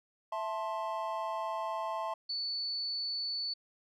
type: chord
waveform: triangle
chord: A minor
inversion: second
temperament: just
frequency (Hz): 660 / 880 / 1056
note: E5 / A5 / C6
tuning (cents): +2 / 0 / +16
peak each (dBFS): -36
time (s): 0.32-2.14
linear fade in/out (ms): 5
type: tone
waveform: sine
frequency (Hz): 4470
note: C#8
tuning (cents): +14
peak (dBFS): -33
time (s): 2.29-3.54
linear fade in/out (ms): 10
effects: none